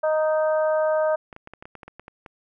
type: harmonic tone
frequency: 311.1 Hz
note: D#4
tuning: in tune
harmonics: 2 / 3 / 4 / 5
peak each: -19 / -30 / -32 / -34 dBFS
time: 0.03-1.16 s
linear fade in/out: 10 ms
type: clicks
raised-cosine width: 0.5 ms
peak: -25 dBFS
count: 12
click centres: 1.328 / 1.364 / 1.474 / 1.536 / 1.625 / 1.655 / 1.753 / 1.832 / 1.88 / 1.996 / 2.081 / 2.262 s
effects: none